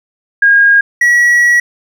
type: tone pair in turn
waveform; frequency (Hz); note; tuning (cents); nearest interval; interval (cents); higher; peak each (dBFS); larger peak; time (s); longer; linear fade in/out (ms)
sine / triangle; 1628 / 1925.4; G#6 / B6; -35 / -45; minor third; 290; second; -4; neither; 0.42-0.81 / 1.01-1.6; second; 5
effects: none